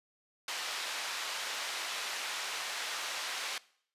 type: band-pass noise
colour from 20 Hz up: white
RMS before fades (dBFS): -38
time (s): 0.48-3.58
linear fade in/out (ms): 2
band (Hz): 690 to 4500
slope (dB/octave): 12
effects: noise-tail reverb RT60 0.6 s tail -21 dB re dry + resampled to 32000 Hz